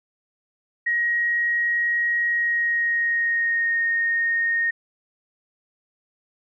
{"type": "tone with pitch glide", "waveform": "sine", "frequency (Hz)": [1891, 1851], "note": ["A#6", "A#6"], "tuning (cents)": [24, -13], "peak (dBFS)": -19, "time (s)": [0.86, 4.71], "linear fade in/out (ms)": 10, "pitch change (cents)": -37, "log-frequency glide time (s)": [2.25, 3.8], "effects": []}